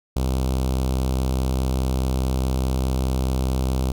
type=tone with notch filter; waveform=sawtooth; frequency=64.8 Hz; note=C2; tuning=16 cents flat; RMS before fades=-22 dBFS; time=0.16-3.92 s; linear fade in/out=5 ms; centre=1800 Hz; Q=0.81; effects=none